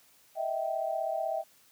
sine tone cluster, 620 / 656 / 776 Hz, D#5 / E5 / G5, -6 / -9 / -18 cents, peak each -36 / -32 / -34 dBFS, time 0.35-1.44 s, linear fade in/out 50 ms, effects white hiss -62 dBFS RMS until 1.71 s + high-pass 80 Hz 12 dB/octave

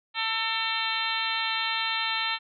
harmonic tone with a mistuned harmonic, 449.6 Hz, A4, 37 cents sharp, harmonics 2 / 3 / 4 / 5 / 6 / 7 / 8 / 9, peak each -34 / -34 / -34 / -34 / -34 / -34 / -34 / -34 dBFS, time 0.14-2.39 s, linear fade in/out 50 ms, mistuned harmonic 3, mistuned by -27 cents, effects none

